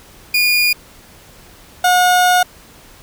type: tone pair in turn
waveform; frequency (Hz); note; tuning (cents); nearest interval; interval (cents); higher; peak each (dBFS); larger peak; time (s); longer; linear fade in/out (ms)
30% pulse; 2433 / 723.3; D#7 / F#5; -39 / -39; octave + major sixth; 2100; first; -9 / -7; second; 0.34-0.73 / 1.84-2.43; second; 5
effects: pink hiss -43 dBFS RMS until 3.02 s